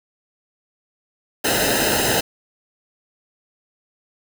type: noise with comb filter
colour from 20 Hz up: pink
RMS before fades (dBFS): -19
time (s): 1.44-2.21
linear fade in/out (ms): 10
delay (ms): 0.88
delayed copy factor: -0.9
effects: none